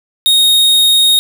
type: tone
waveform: 45% pulse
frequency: 3729 Hz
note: A#7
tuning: in tune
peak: -7 dBFS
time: 0.26-1.19 s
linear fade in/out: 0 ms
effects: none